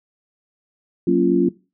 sine chord, Gb major seventh, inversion none, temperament equal with one note detuned, 185 / 233.1 / 277.2 / 345.8 Hz, Gb3 / Bb3 / Db4 / F4, 0 / 0 / 0 / -17 cents, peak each -20 / -22 / -19 / -17 dBFS, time 1.07-1.49 s, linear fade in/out 5 ms, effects noise-tail reverb RT60 0.3 s tail -20 dB re dry

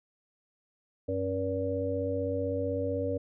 harmonic tone with a mistuned harmonic, 95.8 Hz, G2, 39 cents flat, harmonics 1 / 3 / 5 / 6, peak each -35 / -35 / -32 / -34 dBFS, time 1.08-3.18 s, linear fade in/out 10 ms, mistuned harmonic 3, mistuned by -71 cents, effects none

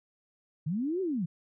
sine linear two-way sweep, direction up then down, 138.59 to 390.9 to 151.5 Hz, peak -28 dBFS, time 0.66-1.26 s, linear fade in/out 10 ms, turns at 1.01 s, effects none

